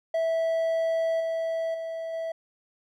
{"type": "tone with level steps", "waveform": "triangle", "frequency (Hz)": 655, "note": "E5", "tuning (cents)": -11, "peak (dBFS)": [-21, -24, -29, -27], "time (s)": [0.14, 2.32], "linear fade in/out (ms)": 5, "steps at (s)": [1.2, 1.74, 2.13], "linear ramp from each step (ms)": 5, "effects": []}